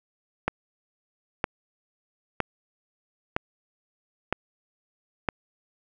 click train, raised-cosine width 0.5 ms, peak -8 dBFS, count 6, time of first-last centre 0.48-5.288 s, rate 1.04 Hz, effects none

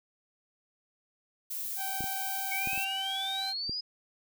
violet noise, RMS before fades -36 dBFS, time 1.5-2.85 s, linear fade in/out 10 ms
sawtooth tone, 775 Hz, G5, 20 cents flat, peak -32 dBFS, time 1.76-3.54 s, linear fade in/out 50 ms
clicks, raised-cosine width 3 ms, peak -25 / -29 / -27 / -35 / -33 / -26 dBFS, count 6, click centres 2.007 / 2.041 / 2.673 / 2.732 / 2.777 / 3.695 s
sine exponential sweep, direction up, 2217 to 5060 Hz, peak -32 dBFS, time 2.51-3.81 s, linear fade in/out 10 ms
effects none

